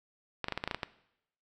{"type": "clicks", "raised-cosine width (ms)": 0.3, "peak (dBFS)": -16, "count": 9, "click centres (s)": [0.443, 0.484, 0.523, 0.576, 0.639, 0.676, 0.712, 0.746, 0.832], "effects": ["noise-tail reverb RT60 0.8 s tail -18 dB re dry"]}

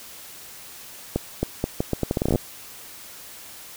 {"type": "accelerating click train", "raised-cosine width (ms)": 2, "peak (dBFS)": -8, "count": 16, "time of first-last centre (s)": [1.16, 2.358], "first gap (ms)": 270, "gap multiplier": 0.78, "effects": ["white hiss -42 dBFS RMS until 3.76 s"]}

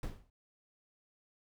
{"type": "noise with exponential decay", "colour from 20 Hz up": "brown", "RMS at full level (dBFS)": -33, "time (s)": [0.03, 0.3], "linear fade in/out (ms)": 2, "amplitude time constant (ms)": 57, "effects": []}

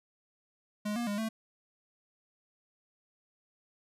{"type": "tone with pitch steps", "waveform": "square", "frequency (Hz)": [209.1, 237.7, 204.5, 221.9], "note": ["G#3", "A#3", "G#3", "A3"], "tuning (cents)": [12, 34, -26, 15], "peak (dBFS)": -32, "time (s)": [0.85, 1.29], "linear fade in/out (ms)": 10, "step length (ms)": 110, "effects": ["resampled to 32000 Hz"]}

